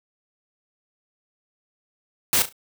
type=noise with echo; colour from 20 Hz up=white; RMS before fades=-19 dBFS; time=2.33-2.42 s; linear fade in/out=0 ms; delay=35 ms; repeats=3; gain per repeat=-11 dB; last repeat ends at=2.525 s; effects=none